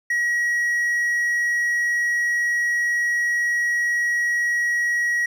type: tone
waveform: triangle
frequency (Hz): 1909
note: A#6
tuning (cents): +41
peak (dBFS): -17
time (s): 0.1-5.26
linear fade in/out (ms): 5
effects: none